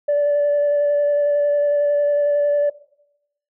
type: tone with vibrato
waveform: sine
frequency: 581 Hz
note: D5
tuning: 19 cents flat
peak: -13 dBFS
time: 0.08-2.7 s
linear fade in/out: 10 ms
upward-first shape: square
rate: 11 Hz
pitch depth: 9 cents each way
effects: noise-tail reverb RT60 0.8 s tail -18 dB re dry + tanh soft clip ceiling -12 dBFS